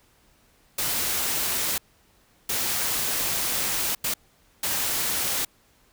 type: noise bursts at uneven times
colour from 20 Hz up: white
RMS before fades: -26 dBFS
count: 4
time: 0.78-1.78 / 2.49-3.95 / 4.04-4.14 / 4.63-5.45 s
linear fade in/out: 5 ms
effects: pink hiss -61 dBFS RMS until 5.92 s